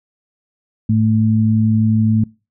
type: tone pair together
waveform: sine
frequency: 108.3 / 220 Hz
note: A2 / A3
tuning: -27 / 0 cents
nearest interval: octave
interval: 1227 cents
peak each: -14 dBFS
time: 0.89-2.24 s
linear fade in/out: 5 ms
effects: noise-tail reverb RT60 0.3 s tail -24 dB re dry

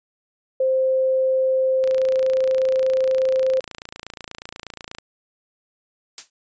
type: tone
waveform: sine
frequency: 523.3 Hz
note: C5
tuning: in tune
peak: -16 dBFS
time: 0.6-3.6 s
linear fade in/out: 5 ms
type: click train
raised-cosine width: 0.2 ms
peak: -17 dBFS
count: 90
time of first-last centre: 1.84-4.985 s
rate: 28.3 Hz
type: noise with exponential decay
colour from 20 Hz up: blue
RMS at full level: -25 dBFS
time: 6.18-6.3 s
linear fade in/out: 1 ms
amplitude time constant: 25 ms
effects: resampled to 16000 Hz

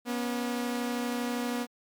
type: tone pair together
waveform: sawtooth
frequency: 241.7 / 274.3 Hz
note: B3 / C#4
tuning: -37 / -18 cents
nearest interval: major second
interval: 219 cents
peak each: -26 / -33 dBFS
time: 0.05-1.67 s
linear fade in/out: 50 ms
effects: MP3 96 kbps

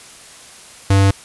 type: tone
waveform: square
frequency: 98 Hz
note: G2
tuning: in tune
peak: -10 dBFS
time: 0.9-1.11 s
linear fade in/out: 5 ms
effects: white hiss -40 dBFS RMS until 1.24 s + resampled to 24000 Hz

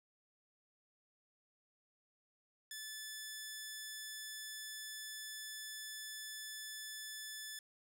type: tone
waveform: 10% pulse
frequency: 1740 Hz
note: A6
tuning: 20 cents flat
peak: -36 dBFS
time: 2.71-7.59 s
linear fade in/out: 2 ms
effects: none

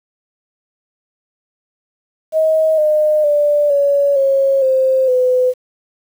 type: tone with pitch steps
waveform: sine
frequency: 633 / 609.7 / 587.2 / 565.6 / 544.7 / 524.7 / 505.3 Hz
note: D#5 / D#5 / D5 / C#5 / C#5 / C5 / B4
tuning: +30 / -35 / 0 / +35 / -30 / +5 / +40 cents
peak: -10 dBFS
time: 2.32-5.54 s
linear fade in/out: 50 ms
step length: 460 ms
effects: 7-bit

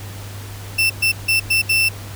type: tone bursts at uneven times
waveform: 35% pulse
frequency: 2676 Hz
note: E7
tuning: 25 cents sharp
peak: -12 dBFS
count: 5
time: 0.78-0.9 / 1.02-1.12 / 1.28-1.4 / 1.5-1.62 / 1.69-1.89 s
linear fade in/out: 10 ms
effects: added 100 Hz sine -31 dBFS peak until 2.15 s + pink hiss -37 dBFS RMS until 2.15 s

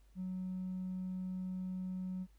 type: tone with hard clipping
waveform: sine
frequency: 185 Hz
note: F#3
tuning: in tune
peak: -38 dBFS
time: 0.15-2.27 s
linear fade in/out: 50 ms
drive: 1 dB
effects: added 50 Hz sine -61 dBFS peak until 2.38 s + pink hiss -75 dBFS RMS until 2.38 s

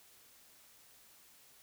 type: silence
effects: white hiss -62 dBFS RMS until 1.62 s

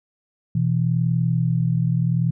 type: tone pair together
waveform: sine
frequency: 124.11 / 164.81 Hz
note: B2 / E3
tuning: +9 / 0 cents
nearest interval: perfect fourth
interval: 491 cents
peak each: -20 dBFS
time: 0.55-2.31 s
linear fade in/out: 5 ms
effects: none

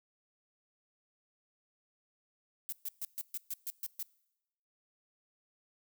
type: noise bursts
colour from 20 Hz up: violet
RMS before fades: -38 dBFS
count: 9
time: 2.69-4.027 s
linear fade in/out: 0 ms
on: 33 ms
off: 130 ms
effects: noise-tail reverb RT60 0.9 s tail -23 dB re dry

